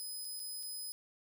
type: tone with dropouts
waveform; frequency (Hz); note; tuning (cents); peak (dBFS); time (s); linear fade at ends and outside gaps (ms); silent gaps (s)
10% pulse; 5030; D#8; +18; -35; 0-0.92; 0; 0.247-0.251 / 0.395-0.4 / 0.628-0.632
effects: none